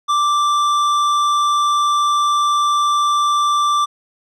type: tone with tanh clipping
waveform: triangle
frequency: 1174.7 Hz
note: D6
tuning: in tune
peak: -15 dBFS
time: 0.08-3.86 s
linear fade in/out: 20 ms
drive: 16 dB
effects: none